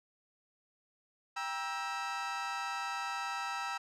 30% pulse chord, E diminished, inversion first, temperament just, 791.1 / 949.3 / 1318.5 Hz, G5 / Bb5 / E6, +16 / +31 / 0 cents, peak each -38 / -38 / -36 dBFS, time 1.36-3.78 s, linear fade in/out 10 ms, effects low-pass 6000 Hz 12 dB/octave

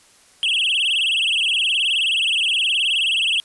triangle tone with vibrato, 2960 Hz, F#7, in tune, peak -15 dBFS, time 0.43-3.4 s, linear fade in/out 0 ms, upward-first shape sine, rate 19 Hz, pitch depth 210 cents each way, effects white hiss -52 dBFS RMS until 3.44 s + resampled to 24000 Hz

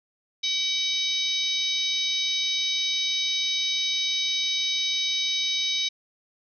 harmonic tone with a mistuned harmonic, 762 Hz, G5, 49 cents flat, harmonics 3 / 4 / 5 / 6 / 7 / 8, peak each -33 / -33 / -25 / -36 / -33 / -36 dBFS, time 0.43-5.89 s, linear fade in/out 10 ms, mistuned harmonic 7, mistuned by -33 cents, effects none

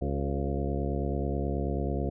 harmonic tone with a mistuned harmonic, 69.3 Hz, C#2, in tune, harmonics 1 / 2 / 3 / 4 / 5 / 6 / 7 / 8 / 10, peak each -31 / -34 / -36 / -37 / -38 / -39 / -39 / -40 / -41 dBFS, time 0.01-2.1 s, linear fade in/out 10 ms, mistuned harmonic 5, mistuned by +47 cents, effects none

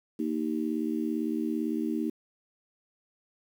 harmonic tone, 77.78 Hz, D#2, in tune, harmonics 3 / 4 / 5, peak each -31 / -30 / -37 dBFS, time 0.19-2.1 s, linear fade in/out 5 ms, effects 9-bit

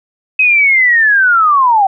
sine linear sweep, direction down, 2555 to 750 Hz, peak -6 dBFS, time 0.39-1.87 s, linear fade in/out 5 ms, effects none

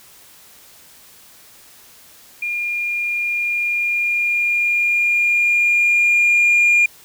sine tone with level ramp, 2413 Hz, D7, 46 cents sharp, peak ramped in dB -20 to -8 dBFS, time 2.42-6.86 s, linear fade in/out 5 ms, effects tanh soft clip ceiling -9 dBFS + white hiss -46 dBFS RMS until 7.04 s

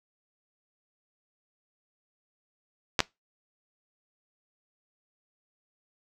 clicks, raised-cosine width 0.2 ms, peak -4 dBFS, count 2, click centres 2.992 / 3.004 s, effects noise-tail reverb RT60 0.2 s tail -22 dB re dry

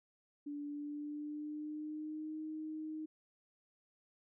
sine tone with pitch glide, 290.5 to 311.4 Hz, D4 to D#4, -19 to +2 cents, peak -40 dBFS, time 0.46-3.06 s, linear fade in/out 10 ms, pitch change +121 cents, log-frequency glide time 0.66-2.39 s, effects none

